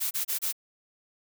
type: noise bursts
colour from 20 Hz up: blue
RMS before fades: -29 dBFS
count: 4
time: 0-0.527 s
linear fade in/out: 20 ms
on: 110 ms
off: 29 ms
effects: none